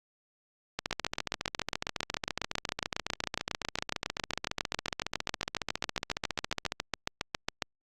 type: two click trains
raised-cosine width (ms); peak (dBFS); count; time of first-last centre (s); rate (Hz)
0.2; -12 / -13; 50 / 87; 0.91-7.622 / 0.79-6.721; 7.3 / 14.5
effects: Opus 48 kbps